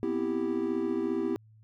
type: chord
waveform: triangle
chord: C major seventh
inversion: third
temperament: equal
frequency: 246.9 / 261.6 / 329.6 / 392 Hz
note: B3 / C4 / E4 / G4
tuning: 0 / 0 / 0 / 0 cents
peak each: -33 / -34 / -29 / -30 dBFS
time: 0.03-1.36 s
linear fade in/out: 0 ms
effects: added 109 Hz sine -54 dBFS peak until 1.63 s